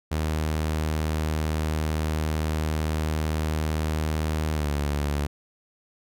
sawtooth tone with pitch glide, 77.78 to 72.57 Hz, D#2 to D2, 0 to -20 cents, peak -20 dBFS, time 0.11-5.27 s, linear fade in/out 10 ms, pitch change -120 cents, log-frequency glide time 4.54-4.7 s, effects none

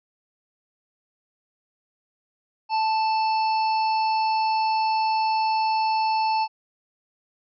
harmonic tone, 880 Hz, A5, in tune, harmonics 1 / 3 / 5 / 6, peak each -20 / -33 / -34 / -39 dBFS, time 2.69-6.48 s, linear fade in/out 50 ms, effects none

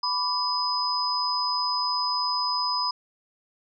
sine tone cluster, 996 / 1159 / 5020 Hz, B5 / D6 / D#8, +14 / -23 / +15 cents, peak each -27 / -33 / -26 dBFS, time 0.03-2.91 s, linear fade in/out 5 ms, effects none

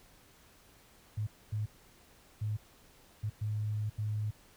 sine tone bursts at uneven times, 106.4 Hz, G#2, 42 cents sharp, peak -31 dBFS, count 6, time 1.17-1.27 / 1.52-1.66 / 2.41-2.57 / 3.23-3.3 / 3.41-3.9 / 3.98-4.31 s, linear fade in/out 10 ms, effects pink hiss -61 dBFS RMS until 4.56 s

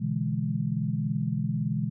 sine chord, E dominant seventh, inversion second, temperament equal, 123.47 / 146.83 / 164.81 / 207.7 Hz, B2 / D3 / E3 / G#3, 0 / 0 / 0 / 0 cents, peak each -31 dBFS, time 0-1.9 s, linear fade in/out 20 ms, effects none

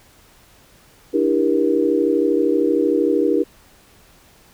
sine chord, E half-diminished seventh, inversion third, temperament just, 296.7 / 329.6 / 395.6 / 474.7 Hz, D4 / E4 / G4 / Bb4, +18 / 0 / +16 / +31 cents, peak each -20 dBFS, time 1.13-3.44 s, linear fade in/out 20 ms, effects pink hiss -51 dBFS RMS until 4.53 s

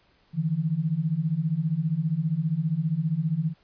sine beating tone pair, 150 / 165 Hz, D3 / E3, +37 / +2 cents, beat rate 15 Hz, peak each -27 / -25 dBFS, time 0.33-3.54 s, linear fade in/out 50 ms, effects pink hiss -63 dBFS RMS until 3.63 s + resampled to 11025 Hz

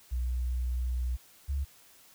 sine tone pair in turn, 61.74 / 69.3 Hz, B1 / C#2, 0 / 0 cents, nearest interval major second, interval 200 cents, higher second, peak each -28 / -28 dBFS, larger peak neither, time 0.11-1.17 / 1.48-1.65 s, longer first, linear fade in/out 20 ms, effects white hiss -58 dBFS RMS until 2.14 s

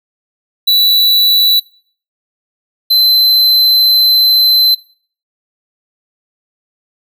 square tone pair in turn, 3951 / 4067 Hz, B7 / C8, 0 / -50 cents, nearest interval minor second, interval 50 cents, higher second, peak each -7 dBFS, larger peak neither, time 0.67-1.6 / 2.9-4.75 s, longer second, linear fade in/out 10 ms, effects noise-tail reverb RT60 0.5 s tail -23 dB re dry

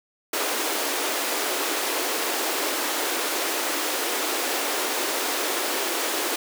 pink high-pass noise, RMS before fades -26 dBFS, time 0.33-6.36 s, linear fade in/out 5 ms, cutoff 290 Hz, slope 48 dB/octave, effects none

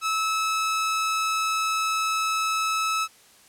sawtooth tone, 1300 Hz, E6, 24 cents flat, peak -19 dBFS, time 0.01-3.08 s, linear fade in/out 50 ms, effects white hiss -54 dBFS RMS until 3.48 s + low-pass 11000 Hz 12 dB/octave

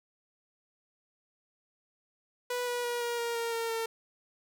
sawtooth tone with pitch steps, 491.7 / 486.1 / 480.5 / 475 / 469.5 / 464.1 / 458.8 / 453.5 Hz, B4 / B4 / B4 / A#4 / A#4 / A#4 / A#4 / A#4, -8 / -28 / -48 / +33 / +12 / -8 / -28 / -48 cents, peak -27 dBFS, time 2.5-3.86 s, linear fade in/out 5 ms, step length 170 ms, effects none

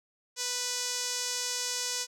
sawtooth tone with band-pass filter, 493.9 Hz, B4, in tune, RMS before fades -33 dBFS, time 0.36-2.07 s, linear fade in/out 50 ms, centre 6100 Hz, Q 2.2, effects none

